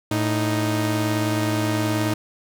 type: tone pair together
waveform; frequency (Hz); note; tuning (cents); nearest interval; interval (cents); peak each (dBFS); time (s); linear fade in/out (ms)
sawtooth; 110 / 311.1; A2 / D#4; 0 / 0; octave + tritone; 1800; -19; 0.11-2.14; 5
effects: none